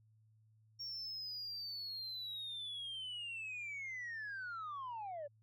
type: linear sweep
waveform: sine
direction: down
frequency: 5550 to 554.4 Hz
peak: -40 dBFS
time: 0.79-5.28 s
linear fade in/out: 20 ms
effects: tanh soft clip ceiling -40 dBFS + added 109 Hz sine -66 dBFS peak until 5.42 s